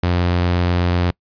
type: tone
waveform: sawtooth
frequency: 88.2 Hz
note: F2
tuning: 18 cents sharp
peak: -11 dBFS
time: 0.03-1.11 s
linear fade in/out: 5 ms
effects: noise-tail reverb RT60 0.1 s tail -26 dB re dry + resampled to 11025 Hz